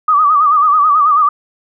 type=tone with vibrato; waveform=sine; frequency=1200 Hz; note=D6; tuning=37 cents sharp; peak=-7 dBFS; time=0.08-1.29 s; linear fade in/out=5 ms; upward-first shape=sine; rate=9.2 Hz; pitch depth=95 cents each way; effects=none